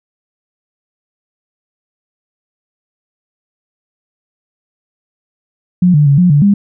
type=tone with pitch steps; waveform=sine; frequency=179.6 / 148 / 140.6 / 178.9 / 144.9 / 201.5 Hz; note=F3 / D3 / C#3 / F3 / D3 / G3; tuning=+49 / +14 / +25 / +42 / -23 / +48 cents; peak=-5 dBFS; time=5.82-6.54 s; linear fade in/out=5 ms; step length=120 ms; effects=none